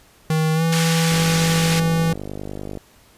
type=tone with pitch glide; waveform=square; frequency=158 to 164.42 Hz; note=D#3 to E3; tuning=+27 to -4 cents; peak=-17 dBFS; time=0.3-2.13 s; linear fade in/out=2 ms; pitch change=+69 cents; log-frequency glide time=0.54-0.63 s
type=band-pass noise; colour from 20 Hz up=pink; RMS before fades=-25 dBFS; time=0.72-1.8 s; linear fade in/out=5 ms; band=1800 to 8300 Hz; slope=12 dB/octave
type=click train; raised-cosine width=2 ms; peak=-17 dBFS; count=84; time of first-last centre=1.12-2.773 s; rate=50.2 Hz
effects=pink hiss -52 dBFS RMS until 3.17 s + resampled to 32000 Hz